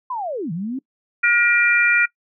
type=linear two-way sweep; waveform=sine; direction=down then up; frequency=1046.5 to 153.3 to 276.1 Hz; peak=-23 dBFS; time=0.1-0.79 s; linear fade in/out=5 ms; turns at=0.52 s
type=harmonic tone; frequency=476.5 Hz; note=A#4; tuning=38 cents sharp; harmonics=3 / 4 / 5; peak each=-16 / -20 / -17 dBFS; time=1.23-2.06 s; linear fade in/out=10 ms
effects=noise-tail reverb RT60 0.1 s tail -23 dB re dry